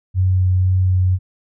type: tone with vibrato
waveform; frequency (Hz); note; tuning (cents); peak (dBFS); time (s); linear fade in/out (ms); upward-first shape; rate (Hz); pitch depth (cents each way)
sine; 92.5; F#2; 0; -12; 0.14-1.19; 50; sine; 2; 10
effects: none